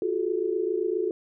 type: tone cluster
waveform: sine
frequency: 347.9 / 375.4 / 432.2 Hz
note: F4 / F#4 / A4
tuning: -7 / +25 / -31 cents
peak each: -29 / -28 / -28 dBFS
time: 0.02-1.11 s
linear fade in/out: 2 ms
effects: none